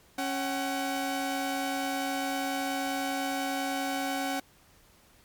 sawtooth tone pair together, 274.7 / 754 Hz, C#4 / F#5, -16 / +32 cents, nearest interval octave + perfect fourth, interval 1748 cents, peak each -28 dBFS, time 0.18-4.4 s, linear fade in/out 5 ms, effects pink hiss -60 dBFS RMS until 5.24 s + MP3 96 kbps

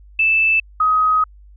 sine tone pair in turn, 2637 / 1260 Hz, E7 / D#6, 0 / +21 cents, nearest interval octave + minor second, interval 1279 cents, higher first, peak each -12 dBFS, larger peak neither, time 0.19-0.6 / 0.8-1.24 s, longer second, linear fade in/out 5 ms, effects added 50 Hz sine -41 dBFS peak until 1.56 s

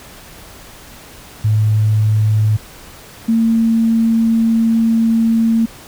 sine tone pair in turn, 107.5 / 226.8 Hz, A2 / A#3, -40 / -47 cents, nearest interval octave + minor second, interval 1293 cents, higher second, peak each -10 / -10 dBFS, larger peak neither, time 1.44-2.57 / 3.28-5.66 s, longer second, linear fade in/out 10 ms, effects pink hiss -38 dBFS RMS until 5.87 s

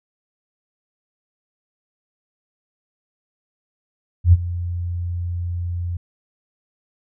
sine tone with ADSR envelope, 87.31 Hz, F2, in tune, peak -5 dBFS, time 4.24-5.97 s, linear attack 88 ms, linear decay 34 ms, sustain -17 dB, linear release 5 ms, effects none

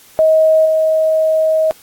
sine tone with level steps, 633 Hz, D#5, 30 cents sharp, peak -7 / -10 dBFS, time 0.19-1.71 s, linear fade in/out 0 ms, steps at 0.65 s, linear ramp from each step 10 ms, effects white hiss -44 dBFS RMS until 1.82 s + AAC 64 kbps

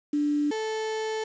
sine / 35% pulse tone pair in turn, 293.7 / 437.8 Hz, D4 / A4, 0 / -9 cents, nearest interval perfect fifth, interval 691 cents, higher second, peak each -22 / -26 dBFS, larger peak first, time 0.13-0.51 / 0.51-1.24 s, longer second, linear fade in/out 5 ms, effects resampled to 16000 Hz + 8-bit

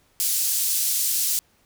white band-pass noise, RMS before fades -23 dBFS, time 0.2-1.39 s, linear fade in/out 0 ms, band 5400 to 16000 Hz, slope 12 dB/octave, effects pink hiss -62 dBFS RMS until 1.65 s

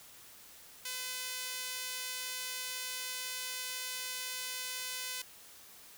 sawtooth tone with high-pass filter, 506 Hz, B4, 42 cents sharp, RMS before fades -40 dBFS, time 0.85-5.22 s, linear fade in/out 5 ms, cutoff 2800 Hz, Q 0.61, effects white hiss -55 dBFS RMS until 5.97 s

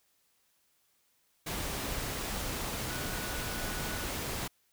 sine tone in noise, 1473 Hz, F#6, 8 cents flat, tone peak -45 dBFS, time 2.89-4.05 s, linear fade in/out 10 ms, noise pink, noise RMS -36 dBFS, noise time 1.46-4.48 s, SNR -12 dB, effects white hiss -72 dBFS RMS until 4.72 s

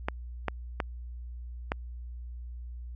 clicks, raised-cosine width 0.5 ms, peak -13 dBFS, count 4, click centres 0.085 / 0.483 / 0.802 / 1.719 s, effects added 60 Hz sine -38 dBFS peak until 2.95 s

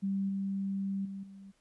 sine tone with level steps, 195.5 Hz, G3, 4 cents flat, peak -29 / -31 / -38 / -47 dBFS, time 0.02-1.52 s, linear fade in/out 20 ms, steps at 0.29 / 1.05 / 1.23 s, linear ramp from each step 5 ms, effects pink hiss -72 dBFS RMS until 1.6 s + resampled to 24000 Hz

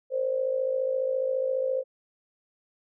sine tone with amplitude modulation, 523.3 Hz, C5, in tune, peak -21 dBFS, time 0.1-1.84 s, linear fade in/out 50 ms, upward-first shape sine, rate 54.6 Hz, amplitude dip 70%, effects none

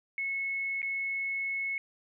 sine tone with dropouts, 2192 Hz, C#7, 20 cents flat, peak -30 dBFS, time 0.18-1.78 s, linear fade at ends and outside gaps 1 ms, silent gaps 0.818-0.828 s, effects none

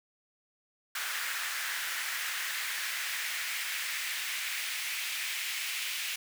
pink noise with high-pass filter sweep, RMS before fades -35 dBFS, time 0.95-6.16 s, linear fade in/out 5 ms, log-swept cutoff 1600 to 2400 Hz, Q 2.2, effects none

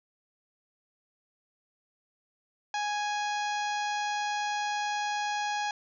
harmonic tone, 830.6 Hz, G#5, in tune, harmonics 1 / 2 / 3 / 4 / 5 / 6 / 7 / 8, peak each -30 / -36 / -40 / -42 / -44 / -46 / -47 / -48 dBFS, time 2.74-5.71 s, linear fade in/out 2 ms, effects none

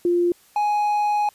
sine / triangle tone pair in turn, 349.2 / 833.4 Hz, F4 / G#5, 0 / +6 cents, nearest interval octave + minor third, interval 1506 cents, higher second, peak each -16 dBFS, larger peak neither, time 0.05-0.32 / 0.56-1.29 s, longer second, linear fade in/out 2 ms, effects white hiss -55 dBFS RMS until 1.34 s + resampled to 32000 Hz

